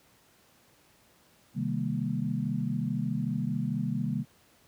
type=chord; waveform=sine; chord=C minor seventh; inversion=none; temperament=equal with one note detuned; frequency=130.81 / 155.56 / 199.54 / 233.1 Hz; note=C3 / Eb3 / G3 / Bb3; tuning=0 / 0 / +31 / 0 cents; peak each=-33 dBFS; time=1.54-4.25 s; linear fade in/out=50 ms; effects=pink hiss -62 dBFS RMS until 4.67 s + high-pass 80 Hz 12 dB/octave